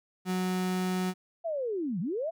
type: tone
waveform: 35% pulse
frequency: 184.1 Hz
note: F#3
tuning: 8 cents flat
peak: -26 dBFS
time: 0.25-1.14 s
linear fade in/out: 50 ms
type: linear two-way sweep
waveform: sine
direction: down then up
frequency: 689 to 155.56 to 689 Hz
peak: -29 dBFS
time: 1.44-2.31 s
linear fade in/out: 20 ms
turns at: 2 s
effects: none